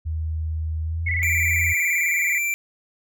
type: tone with pitch glide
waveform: sine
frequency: 79.3 to 84.5 Hz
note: D#2 to E2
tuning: +33 to +43 cents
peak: -23 dBFS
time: 0.05-1.74 s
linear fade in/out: 20 ms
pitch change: +110 cents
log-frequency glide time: 0.83-1.1 s
type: tone with vibrato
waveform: sine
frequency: 2083 Hz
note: C7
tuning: 8 cents flat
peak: -22 dBFS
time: 1.06-2.39 s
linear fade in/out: 10 ms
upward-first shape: square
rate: 19 Hz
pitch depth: 79 cents each way
type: tone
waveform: square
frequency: 2349 Hz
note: D7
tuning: in tune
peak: -22 dBFS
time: 1.23-2.54 s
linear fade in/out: 0 ms
effects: none